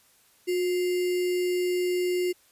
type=tone with sample-and-hold; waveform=sine; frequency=360.5 Hz; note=F#4; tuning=45 cents flat; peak=-23 dBFS; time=0.47-2.33 s; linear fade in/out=20 ms; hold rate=2450 Hz; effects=white hiss -61 dBFS RMS until 2.51 s + resampled to 32000 Hz